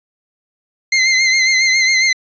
sawtooth tone with vibrato, 2082 Hz, C7, 9 cents flat, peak -7 dBFS, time 0.92-2.13 s, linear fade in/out 5 ms, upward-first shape triangle, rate 7.3 Hz, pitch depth 50 cents each way, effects resampled to 16000 Hz

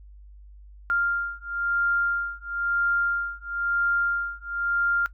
sine beating tone pair, 1396.9 / 1397.9 Hz, F6 / F6, 0 / +1 cents, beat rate 1 Hz, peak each -26 dBFS, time 0.9-5.06 s, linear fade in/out 0 ms, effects noise-tail reverb RT60 0.1 s tail -18 dB re dry + added 50 Hz sine -44 dBFS peak until 5.13 s

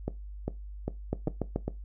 two click trains, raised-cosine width 2 ms, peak -15 / -17 dBFS, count 4 / 5, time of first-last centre 1.13-1.56 / 0.08-1.68 s, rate 6.97 / 2.5 Hz, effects noise-tail reverb RT60 0.2 s tail -17 dB re dry + added 50 Hz sine -39 dBFS peak until 1.84 s

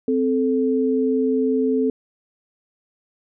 sine tone pair together, 260 / 437.3 Hz, C4 / A4, -11 / -11 cents, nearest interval major sixth, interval 900 cents, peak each -19 / -20 dBFS, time 0.08-1.9 s, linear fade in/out 2 ms, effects none

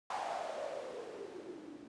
violet noise with low-pass filter sweep, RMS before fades -43 dBFS, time 0.1-1.88 s, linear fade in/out 5 ms, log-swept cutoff 830 to 270 Hz, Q 6.3, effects resampled to 22050 Hz

